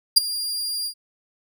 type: tone with ADSR envelope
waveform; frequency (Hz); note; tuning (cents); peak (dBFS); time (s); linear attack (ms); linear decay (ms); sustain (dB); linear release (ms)
sawtooth; 4804; D8; +38; -4; 0.16-0.94; 14; 14; -18; 78
effects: none